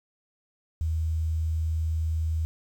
sine tone with quantisation, 80.1 Hz, E2, 49 cents flat, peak -24 dBFS, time 0.81-2.45 s, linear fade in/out 0 ms, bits 9, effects none

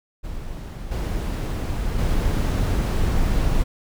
brown noise with level steps, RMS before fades -32 / -24 / -20 dBFS, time 0.23-3.64 s, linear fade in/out 20 ms, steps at 0.91 / 1.98 s, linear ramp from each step 10 ms, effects none

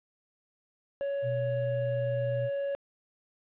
triangle tone, 559 Hz, C#5, 14 cents sharp, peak -27 dBFS, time 1.01-2.75 s, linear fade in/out 0 ms
sine tone with pitch glide, 123.47 to 122.4 Hz, B2 to B2, 0 to -15 cents, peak -31 dBFS, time 1.22-2.5 s, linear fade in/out 50 ms, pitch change -15 cents, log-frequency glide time 1.47-2.21 s
effects resampled to 8000 Hz + 10-bit

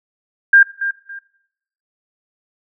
sine tone with echo, 1600 Hz, G6, 35 cents sharp, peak -5 dBFS, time 0.53-0.63 s, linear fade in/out 5 ms, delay 280 ms, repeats 2, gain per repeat -12 dB, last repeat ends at 1.19 s, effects noise-tail reverb RT60 0.8 s tail -19 dB re dry

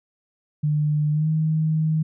sine tone with pitch glide, 150 to 157.18 Hz, D3 to D#3, +37 to +18 cents, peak -18 dBFS, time 0.63-2.03 s, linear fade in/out 10 ms, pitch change +81 cents, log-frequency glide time 1.12-1.28 s, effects none

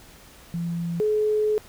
sine tone pair in turn, 170 / 426.2 Hz, F3 / G#4, -46 / +45 cents, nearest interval octave + major third, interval 1591 cents, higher second, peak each -25 / -19 dBFS, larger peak second, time 0.54-1 / 1-1.58 s, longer second, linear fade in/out 0 ms, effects pink hiss -49 dBFS RMS until 1.68 s

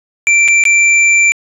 square tone with dropouts, 2349 Hz, D7, in tune, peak -7 dBFS, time 0.27-1.32 s, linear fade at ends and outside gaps 0 ms, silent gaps 0.479-0.484 / 0.638-0.653 s, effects resampled to 24000 Hz + 8-bit

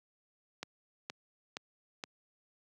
click train, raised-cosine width 0.2 ms, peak -21 dBFS, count 4, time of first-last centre 0.63-2.038 s, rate 2.13 Hz, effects high-pass 150 Hz 12 dB/octave

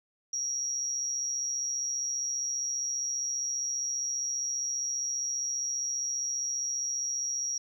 sine tone with amplitude modulation, 5680 Hz, F8, 28 cents sharp, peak -26 dBFS, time 0.33-7.58 s, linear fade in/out 5 ms, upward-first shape sine, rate 135 Hz, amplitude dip 60%, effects tanh soft clip ceiling -22 dBFS + 11-bit

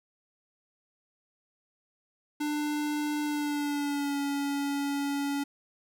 square tone with pitch glide, 297.5 to 282.4 Hz, D4 to C#4, +22 to +32 cents, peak -29 dBFS, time 2.4-5.44 s, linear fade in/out 10 ms, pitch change -90 cents, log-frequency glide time 3.23-4.19 s, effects none

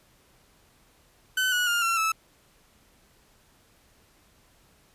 30% pulse tone with pitch steps, 1517 / 1461.9 / 1408.9 / 1357.8 / 1308.5 Hz, F#6 / F#6 / F6 / F6 / E6, +43 / -21 / +15 / -49 / -13 cents, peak -20 dBFS, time 1.37-2.12 s, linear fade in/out 5 ms, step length 150 ms, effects pink hiss -61 dBFS RMS until 4.94 s + resampled to 32000 Hz

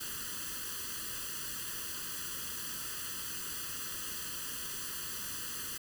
white noise with comb filter, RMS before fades -40 dBFS, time 0-5.78 s, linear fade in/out 10 ms, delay 0.66 ms, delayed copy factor +0.95, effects none

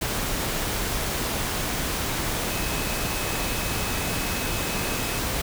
sine tone in noise, 2566 Hz, E7, 47 cents flat, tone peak -37 dBFS, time 2.5-5.19 s, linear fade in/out 10 ms, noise pink, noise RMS -27 dBFS, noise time 0.01-5.42 s, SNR -13 dB, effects none

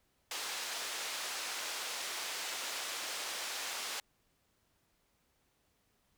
white band-pass noise, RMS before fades -40 dBFS, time 0.31-4 s, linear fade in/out 2 ms, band 480 to 6200 Hz, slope 12 dB/octave, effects pink hiss -75 dBFS RMS until 6.17 s

